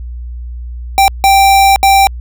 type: tone bursts at uneven times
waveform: square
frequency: 784 Hz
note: G5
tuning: in tune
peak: -5 dBFS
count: 3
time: 0.98-1.08 / 1.24-1.76 / 1.83-2.07 s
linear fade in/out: 0 ms
effects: added 60 Hz sine -21 dBFS peak until 2.2 s